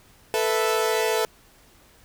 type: chord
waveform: sawtooth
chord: A suspended second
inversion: none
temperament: equal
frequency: 440 / 493.9 / 659.3 Hz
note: A4 / B4 / E5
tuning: 0 / 0 / 0 cents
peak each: -19 / -23 / -24 dBFS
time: 0.34-1.25 s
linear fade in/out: 0 ms
effects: pink hiss -55 dBFS RMS until 2.04 s